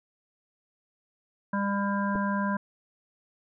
harmonic tone, 200 Hz, G3, 35 cents sharp, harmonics 1 / 3 / 5 / 7 / 8, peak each -27 / -36 / -31 / -41 / -35 dBFS, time 1.53-2.57 s, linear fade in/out 5 ms
clicks, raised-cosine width 2 ms, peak -23 dBFS, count 2, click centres 2.153 / 2.16 s
effects none

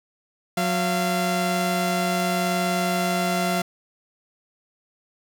sawtooth tone pair together, 181.9 / 686.8 Hz, F#3 / F5, -29 / -29 cents, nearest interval octave + major seventh, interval 2300 cents, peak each -20 dBFS, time 0.57-3.62 s, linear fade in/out 5 ms, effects none

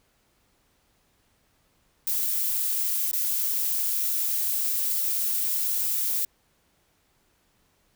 violet noise with dropouts, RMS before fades -26 dBFS, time 2.07-6.25 s, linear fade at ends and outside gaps 2 ms, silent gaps 3.114-3.131 s, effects pink hiss -67 dBFS RMS until 7.95 s

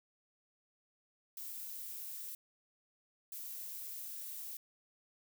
violet noise bursts at uneven times, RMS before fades -45 dBFS, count 2, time 1.37-2.35 / 3.32-4.57 s, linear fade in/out 2 ms, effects none

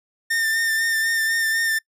45% pulse tone with vibrato, 1804 Hz, A6, 43 cents sharp, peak -19 dBFS, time 0.3-1.79 s, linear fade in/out 10 ms, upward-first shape sine, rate 4 Hz, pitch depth 26 cents each way, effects noise-tail reverb RT60 0.1 s tail -26 dB re dry

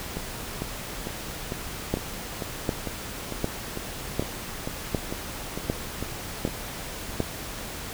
two click trains, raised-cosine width 2 ms, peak -10 / -17 dBFS, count 8 / 15, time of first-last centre 1.94-7.203 / 0.17-6.476 s, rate 1.33 / 2.22 Hz, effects pink hiss -36 dBFS RMS until 7.93 s

